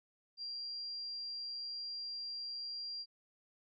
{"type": "tone", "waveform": "sine", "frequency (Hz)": 4757, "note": "D8", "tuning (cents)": 21, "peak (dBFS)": -40, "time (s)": [0.37, 3.06], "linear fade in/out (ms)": 50, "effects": []}